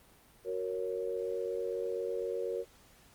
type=chord; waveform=sine; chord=F# major; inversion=none; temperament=equal; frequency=370 / 466.2 / 554.4 Hz; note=F#4 / A#4 / C#5; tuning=0 / 0 / 0 cents; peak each=-38 / -35 / -39 dBFS; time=0.44-2.65 s; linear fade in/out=50 ms; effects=pink hiss -61 dBFS RMS until 3.14 s + Opus 32 kbps